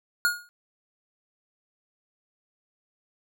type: tone with exponential decay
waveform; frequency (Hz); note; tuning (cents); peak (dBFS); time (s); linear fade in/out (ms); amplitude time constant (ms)
square; 1434; F6; +45; -18; 0.25-0.49; 0; 51
effects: none